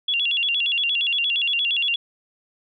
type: tone with vibrato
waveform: sine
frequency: 3062 Hz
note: G7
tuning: 41 cents flat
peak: -19 dBFS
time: 0.08-1.96 s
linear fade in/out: 5 ms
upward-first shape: square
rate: 8.6 Hz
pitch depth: 170 cents each way
effects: none